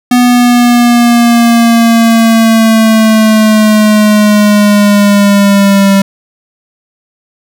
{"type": "exponential sweep", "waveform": "square", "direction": "down", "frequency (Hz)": [246.9, 196], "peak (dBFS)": -4, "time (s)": [0.11, 6.02], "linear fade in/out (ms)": 5, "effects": []}